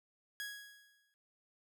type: tone with exponential decay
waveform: sawtooth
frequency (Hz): 1661.2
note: G#6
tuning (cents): 0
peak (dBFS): -35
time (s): 0.4-1.14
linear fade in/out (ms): 0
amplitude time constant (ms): 160
effects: none